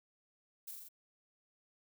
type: noise with echo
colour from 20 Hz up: violet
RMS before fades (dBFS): -45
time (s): 0.67-0.72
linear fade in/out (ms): 10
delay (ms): 42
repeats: 4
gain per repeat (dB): -2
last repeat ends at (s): 0.888
effects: none